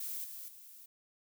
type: noise with level steps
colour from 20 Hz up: violet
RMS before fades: -40 / -46 / -54 dBFS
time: 0-0.86 s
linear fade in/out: 5 ms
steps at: 0.24 / 0.48 s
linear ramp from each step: 5 ms
effects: none